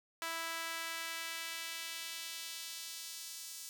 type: tone with high-pass filter sweep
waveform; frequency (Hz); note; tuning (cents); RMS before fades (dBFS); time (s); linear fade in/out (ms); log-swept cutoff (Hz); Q
sawtooth; 329.6; E4; 0; -43; 0.22-3.69; 0; 1200 to 6100; 1
effects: none